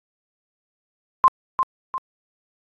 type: tone with echo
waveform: sine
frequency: 1052 Hz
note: C6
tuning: 9 cents sharp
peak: -9 dBFS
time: 1.24-1.28 s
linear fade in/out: 0 ms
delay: 350 ms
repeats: 2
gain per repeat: -7 dB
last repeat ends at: 1.98 s
effects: AAC 32 kbps